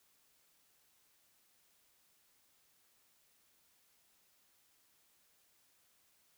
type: silence
effects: white hiss -72 dBFS RMS until 6.37 s